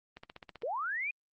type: click train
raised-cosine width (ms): 0.3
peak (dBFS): -30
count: 8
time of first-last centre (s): 0.17-0.622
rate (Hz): 15.5
type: linear sweep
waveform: sine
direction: up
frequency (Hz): 415.3 to 2489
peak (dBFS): -32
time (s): 0.63-1.11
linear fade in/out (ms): 5
effects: Opus 24 kbps